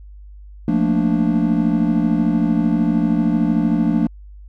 triangle chord, Bb major seventh, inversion second, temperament equal, 174.61 / 220 / 233.1 / 293.7 Hz, F3 / A3 / Bb3 / D4, 0 / 0 / 0 / 0 cents, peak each -18 dBFS, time 0.68-4.07 s, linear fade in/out 2 ms, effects added 50 Hz sine -36 dBFS peak until 4.48 s

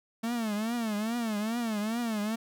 45% pulse tone with vibrato, 222.6 Hz, A3, 20 cents sharp, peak -29 dBFS, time 0.23-2.36 s, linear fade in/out 10 ms, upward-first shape triangle, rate 2.4 Hz, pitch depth 160 cents each way, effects none

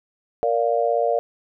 sine chord, Bb major, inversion none, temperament just, 466.2 / 582.7 / 699.2 Hz, Bb4 / D5 / F5, 0 / -14 / +2 cents, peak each -22 dBFS, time 0.43-1.19 s, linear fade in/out 0 ms, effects none

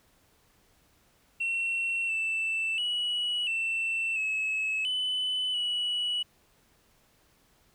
sine tone with pitch steps, 2717 / 2657 / 2929 / 2680 / 2583 / 3011 / 2938 Hz, F7 / E7 / F#7 / E7 / E7 / F#7 / F#7, -48 / +13 / -18 / +28 / -36 / +30 / -13 cents, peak -25 dBFS, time 1.4-6.23 s, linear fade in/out 10 ms, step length 690 ms, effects tanh soft clip ceiling -25 dBFS + pink hiss -65 dBFS RMS until 7.74 s

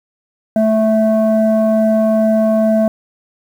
sine tone pair together, 219.7 / 656.8 Hz, A3 / E5, -2 / -6 cents, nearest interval octave + perfect fifth, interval 1896 cents, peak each -11 dBFS, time 0.56-2.88 s, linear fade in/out 2 ms, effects tanh soft clip ceiling -6 dBFS + 7-bit

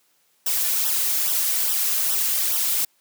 blue noise with flanger, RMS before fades -22 dBFS, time 0.46-2.85 s, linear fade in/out 5 ms, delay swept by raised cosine 0.43 to 3.13 ms, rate 2.4 Hz, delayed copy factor -0.7, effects white hiss -64 dBFS RMS until 3 s + high-pass 150 Hz 12 dB/octave

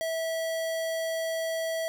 square tone, 652 Hz, E5, 19 cents flat, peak -29 dBFS, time 0.01-1.88 s, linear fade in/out 0 ms, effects none

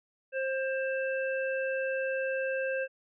harmonic tone, 530 Hz, C5, 22 cents sharp, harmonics 1 / 3 / 5, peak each -30 / -35 / -40 dBFS, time 0.32-2.88 s, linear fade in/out 50 ms, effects none

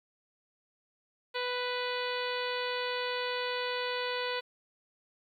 harmonic tone, 495 Hz, B4, 4 cents sharp, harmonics 1 / 2 / 3 / 4 / 5 / 6 / 7 / 8 / 9, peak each -35 / -38 / -40 / -41 / -42 / -43 / -43 / -44 / -45 dBFS, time 1.34-4.41 s, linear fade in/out 20 ms, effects 11-bit

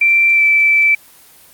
sine tone with pitch glide, 2349 to 2323 Hz, D7 to D7, 0 to -20 cents, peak -8 dBFS, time 0.01-0.95 s, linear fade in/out 5 ms, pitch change -20 cents, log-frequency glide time 0.33-0.42 s, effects white hiss -44 dBFS RMS until 1.53 s + Opus 24 kbps

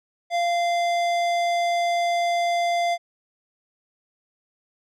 sine tone with tanh clipping, 692 Hz, F5, 16 cents flat, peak -22 dBFS, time 0.3-2.98 s, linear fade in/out 50 ms, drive 17 dB, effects none

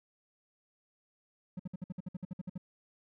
triangle tone bursts, 181.8 Hz, F#3, 30 cents flat, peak -34 dBFS, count 13, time 1.57-2.579 s, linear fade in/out 5 ms, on 25 ms, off 57 ms, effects none

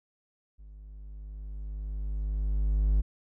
triangle tone with level ramp, 51 Hz, G#1, 31 cents flat, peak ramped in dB -44 to -18 dBFS, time 0.58-3.02 s, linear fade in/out 20 ms, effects none

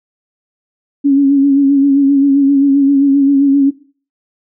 sine tone with vibrato, 278 Hz, C#4, 5 cents sharp, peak -6 dBFS, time 1.04-3.71 s, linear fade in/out 20 ms, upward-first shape sine, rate 7.6 Hz, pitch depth 41 cents each way, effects noise-tail reverb RT60 0.4 s tail -17 dB re dry

